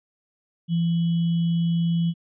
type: tone with sample-and-hold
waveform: sine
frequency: 168.3 Hz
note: E3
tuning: 36 cents sharp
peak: -19 dBFS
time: 0.68-2.14 s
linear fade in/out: 50 ms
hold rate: 3150 Hz
effects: resampled to 11025 Hz